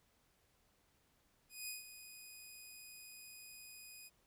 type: tone with ADSR envelope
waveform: 10% pulse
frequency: 2489 Hz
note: D#7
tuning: in tune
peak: -33 dBFS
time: 1.49-4.1 s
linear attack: 190 ms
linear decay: 150 ms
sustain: -11 dB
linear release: 32 ms
effects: pink hiss -75 dBFS RMS until 4.26 s